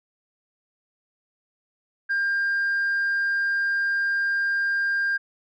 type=tone; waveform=sine; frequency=1600 Hz; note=G6; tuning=35 cents sharp; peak=-19 dBFS; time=2.09-5.18 s; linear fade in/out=20 ms; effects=tanh soft clip ceiling -19 dBFS